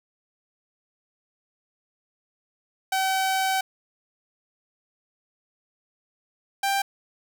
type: tone pair in turn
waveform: sawtooth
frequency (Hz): 764 / 788.7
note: G5 / G5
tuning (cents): -45 / +10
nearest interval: minor second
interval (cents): 55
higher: second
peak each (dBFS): -18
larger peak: neither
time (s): 2.92-3.61 / 6.63-6.82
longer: first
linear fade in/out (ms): 5
effects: none